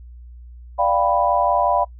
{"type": "chord", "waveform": "sine", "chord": "G dominant seventh", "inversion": "second", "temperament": "equal", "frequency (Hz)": [587.3, 698.5, 784, 987.8], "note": ["D5", "F5", "G5", "B5"], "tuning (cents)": [0, 0, 0, 0], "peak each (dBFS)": [-21, -20, -22, -20], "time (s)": [0.78, 1.85], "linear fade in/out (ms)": 20, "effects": ["noise-tail reverb RT60 0.1 s tail -22 dB re dry", "added 60 Hz sine -37 dBFS peak until 1.99 s"]}